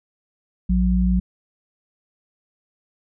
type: tone pair together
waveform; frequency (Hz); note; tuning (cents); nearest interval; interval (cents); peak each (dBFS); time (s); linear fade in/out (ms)
sine; 57.39 / 183.3; A#1 / F#3; -26 / -16; octave + minor sixth; 2010; -18; 0.69-1.2; 10
effects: none